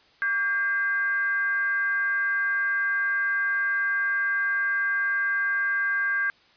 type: tone with frequency modulation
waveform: sine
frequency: 1600 Hz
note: G6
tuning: 35 cents sharp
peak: -22 dBFS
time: 0.22-6.3 s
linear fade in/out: 0 ms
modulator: 451 Hz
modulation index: 0.44
effects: white hiss -58 dBFS RMS until 6.56 s + resampled to 11025 Hz